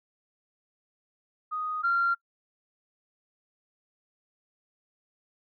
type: tone pair in turn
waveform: sine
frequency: 1244.5 / 1381.6 Hz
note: D#6 / F6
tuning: 0 / -19 cents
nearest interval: major second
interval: 181 cents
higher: second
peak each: -29 / -21 dBFS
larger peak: second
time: 1.51-1.83 / 1.83-2.15 s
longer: neither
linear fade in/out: 20 ms
effects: noise-tail reverb RT60 0.1 s tail -26 dB re dry + tanh soft clip ceiling -17 dBFS